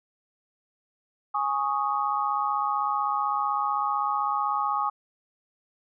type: chord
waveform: sine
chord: Ab suspended fourth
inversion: none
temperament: equal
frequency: 830.6 / 1108.7 / 1244.5 Hz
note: Ab5 / Db6 / Eb6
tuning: 0 / 0 / 0 cents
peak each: -28 dBFS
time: 1.34-4.9 s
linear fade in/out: 10 ms
effects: none